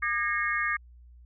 sine tone cluster, 1207 / 1646 / 1848 / 2161 Hz, D6 / G#6 / A#6 / C#7, +47 / -16 / -16 / -45 cents, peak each -31 dBFS, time 0.02-0.77 s, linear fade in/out 10 ms, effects added 60 Hz sine -49 dBFS peak until 1.25 s

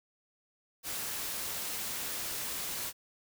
white noise, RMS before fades -37 dBFS, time 0.83-2.93 s, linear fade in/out 50 ms, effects none

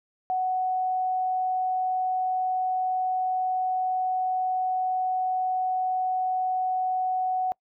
sine tone, 743 Hz, F#5, 7 cents sharp, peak -23 dBFS, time 0.3-7.52 s, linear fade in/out 0 ms, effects noise-tail reverb RT60 0.1 s tail -26 dB re dry

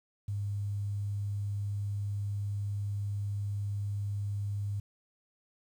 sine tone with quantisation, 101.4 Hz, G#2, 41 cents flat, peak -31 dBFS, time 0.28-4.8 s, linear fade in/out 5 ms, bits 10, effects none

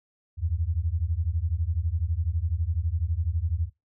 sine beating tone pair, 77.3 / 89.3 Hz, D#2 / F2, -11 / +39 cents, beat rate 12 Hz, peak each -27 dBFS, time 0.37-3.7 s, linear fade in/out 50 ms, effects noise-tail reverb RT60 0.2 s tail -20 dB re dry

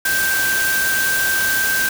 sine tone in noise, 1566 Hz, G6, 2 cents flat, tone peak -17 dBFS, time 0.05-1.89 s, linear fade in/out 5 ms, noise white, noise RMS -22 dBFS, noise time 0.05-1.89 s, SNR +2 dB, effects none

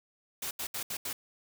white noise bursts at uneven times, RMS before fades -36 dBFS, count 5, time 0.42-0.51 / 0.59-0.67 / 0.74-0.83 / 0.9-0.97 / 1.05-1.13 s, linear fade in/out 5 ms, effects none

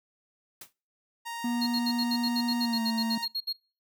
white noise with exponential decay, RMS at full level -39 dBFS, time 0.61-0.73 s, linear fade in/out 5 ms, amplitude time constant 24 ms
sawtooth tone, 932.3 Hz, A#5, in tune, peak -31 dBFS, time 1.25-3.26 s, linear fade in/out 20 ms
triangle tone with pitch glide, 240.2 to 225.4 Hz, B3 to A3, -48 to +42 cents, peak -25 dBFS, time 1.44-3.18 s, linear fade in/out 5 ms, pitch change -110 cents, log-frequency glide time 2.61-2.82 s
triangle tone bursts, 4281 Hz, C8, 39 cents sharp, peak -27 dBFS, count 16, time 1.61-3.529 s, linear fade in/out 10 ms, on 59 ms, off 65 ms
effects noise-tail reverb RT60 0.4 s tail -26 dB re dry

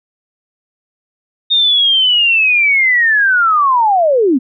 sine linear sweep, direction down, 3693 to 235.2 Hz, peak -8 dBFS, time 1.5-4.39 s, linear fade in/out 20 ms, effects none

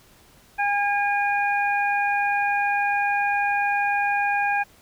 harmonic tone, 813 Hz, G#5, 37 cents flat, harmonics 1 / 2 / 3, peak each -22 / -25 / -27 dBFS, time 0.58-4.64 s, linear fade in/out 20 ms, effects pink hiss -54 dBFS RMS until 4.81 s

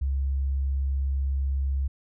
sine tone, 68 Hz, C#2, 33 cents flat, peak -23 dBFS, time 0.01-1.88 s, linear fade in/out 10 ms, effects none

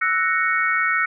sine chord, F# dominant seventh, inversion third, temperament equal, 1318.5 / 1480 / 1864.7 / 2217 Hz, E6 / F#6 / A#6 / C#7, 0 / 0 / 0 / 0 cents, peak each -23 dBFS, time 0.01-1.06 s, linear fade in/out 10 ms, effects none

